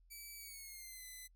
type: tone with pitch glide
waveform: 5% pulse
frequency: 2303 to 2016 Hz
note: D7 to B6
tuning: -34 to +35 cents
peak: -40 dBFS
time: 0.1-1.28 s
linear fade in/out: 20 ms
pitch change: -231 cents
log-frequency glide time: 0.36-1.05 s
effects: noise-tail reverb RT60 0.1 s tail -26 dB re dry + added 42 Hz sine -64 dBFS peak until 1.35 s